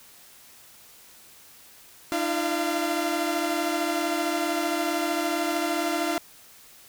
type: tone cluster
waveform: sawtooth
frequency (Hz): 302.5 / 337.9 / 689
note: D#4 / E4 / F5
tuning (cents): -49 / +43 / -24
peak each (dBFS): -25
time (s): 2.12-6.18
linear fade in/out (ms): 0
effects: white hiss -51 dBFS RMS until 6.88 s

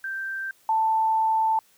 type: tone pair in turn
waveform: sine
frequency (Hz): 1568 / 884.9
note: G6 / A5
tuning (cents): 0 / +10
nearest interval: minor seventh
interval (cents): 990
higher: first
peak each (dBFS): -28 / -19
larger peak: second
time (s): 0.04-0.51 / 0.69-1.59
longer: second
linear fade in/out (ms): 2
effects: white hiss -60 dBFS RMS until 1.77 s

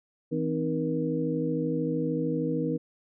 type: tone cluster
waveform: sine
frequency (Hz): 161.7 / 257.9 / 311 / 475.7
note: E3 / C4 / D#4 / A#4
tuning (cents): -33 / -25 / -1 / +35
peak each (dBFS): -31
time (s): 0.31-2.78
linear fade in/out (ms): 20
effects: none

